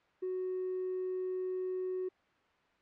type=tone with hard clipping; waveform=sine; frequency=370 Hz; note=F#4; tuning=in tune; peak=-34 dBFS; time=0.22-2.09 s; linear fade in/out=10 ms; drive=1 dB; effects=white hiss -68 dBFS RMS until 2.81 s + low-pass 2000 Hz 12 dB/octave